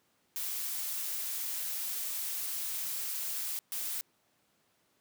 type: noise bursts at uneven times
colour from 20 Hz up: blue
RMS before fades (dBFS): -36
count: 2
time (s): 0.36-3.59 / 3.72-4.01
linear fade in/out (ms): 0
effects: pink hiss -72 dBFS RMS until 5 s + high-pass 150 Hz 12 dB/octave